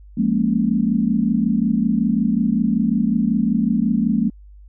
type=chord; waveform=sine; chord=Bb minor seventh; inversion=second; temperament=equal; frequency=174.61 / 207.7 / 233.1 / 277.2 Hz; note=F3 / Ab3 / Bb3 / Db4; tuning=0 / 0 / 0 / 0 cents; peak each=-24 / -19 / -19 / -25 dBFS; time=0.17-4.3 s; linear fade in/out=10 ms; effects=added 50 Hz sine -40 dBFS peak until 4.68 s